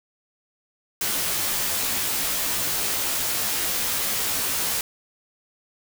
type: noise with comb filter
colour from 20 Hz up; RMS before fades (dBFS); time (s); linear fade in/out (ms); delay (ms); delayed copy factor
white; -25; 1.01-4.81; 2; 16; -0.7
effects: none